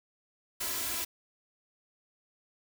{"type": "noise with comb filter", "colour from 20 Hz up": "white", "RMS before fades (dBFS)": -34, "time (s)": [0.6, 1.05], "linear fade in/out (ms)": 10, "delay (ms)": 3, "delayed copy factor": 0.8, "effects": []}